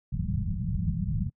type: low-pass noise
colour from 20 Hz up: white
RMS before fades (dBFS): -29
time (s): 0.12-1.3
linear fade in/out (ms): 10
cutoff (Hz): 200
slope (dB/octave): 96
effects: noise-tail reverb RT60 0.1 s tail -26 dB re dry